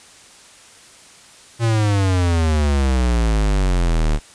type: exponential sweep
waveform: square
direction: down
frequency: 117.9 to 36.64 Hz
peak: -15 dBFS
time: 1.59-4.2 s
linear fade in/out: 50 ms
effects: white hiss -45 dBFS RMS until 4.34 s + resampled to 22050 Hz